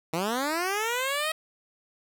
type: linear sweep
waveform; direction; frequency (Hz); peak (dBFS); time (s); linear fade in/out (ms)
10% pulse; up; 155.56 to 640; -18; 0.13-1.32; 5
effects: none